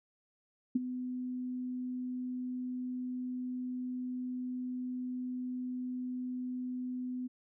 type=tone with ADSR envelope; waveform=sine; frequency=251.5 Hz; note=B3; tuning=32 cents sharp; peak=-23 dBFS; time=0.75-7.28 s; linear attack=8 ms; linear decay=22 ms; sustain=-12 dB; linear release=18 ms; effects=none